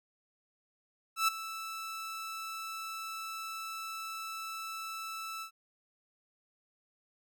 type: tone with ADSR envelope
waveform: sawtooth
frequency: 1318.5 Hz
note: E6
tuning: in tune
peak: -20 dBFS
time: 1.16-5.51 s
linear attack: 120 ms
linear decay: 10 ms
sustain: -15 dB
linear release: 90 ms
effects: none